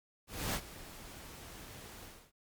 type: noise with ADSR envelope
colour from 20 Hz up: pink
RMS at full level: -34 dBFS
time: 0.27-2.32 s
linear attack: 270 ms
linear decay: 65 ms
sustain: -16 dB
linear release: 290 ms
effects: Opus 48 kbps